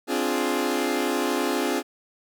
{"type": "chord", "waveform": "sawtooth", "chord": "D half-diminished seventh", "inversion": "third", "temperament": "equal with one note detuned", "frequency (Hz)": [261.6, 293.7, 349.2, 418.9], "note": ["C4", "D4", "F4", "Ab4"], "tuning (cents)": [0, 0, 0, 15], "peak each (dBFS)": [-24, -25, -24, -25], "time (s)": [0.07, 1.83], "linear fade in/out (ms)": 50, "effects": []}